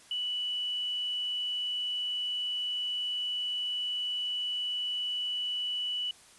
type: tone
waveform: sine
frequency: 2960 Hz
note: F#7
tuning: in tune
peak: -30 dBFS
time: 0.11-6.11 s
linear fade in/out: 2 ms
effects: white hiss -56 dBFS RMS until 6.38 s + resampled to 24000 Hz